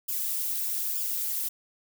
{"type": "noise with flanger", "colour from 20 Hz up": "violet", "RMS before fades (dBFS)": -30, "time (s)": [0.08, 1.49], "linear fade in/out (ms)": 10, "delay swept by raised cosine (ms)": [0.48, 5.48], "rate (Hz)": 1.1, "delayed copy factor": -1, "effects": []}